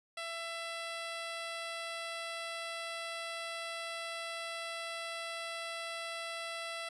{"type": "tone", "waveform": "10% pulse", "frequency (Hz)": 668, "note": "E5", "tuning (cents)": 23, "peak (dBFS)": -30, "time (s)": [0.17, 6.89], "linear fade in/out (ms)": 5, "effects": ["resampled to 22050 Hz"]}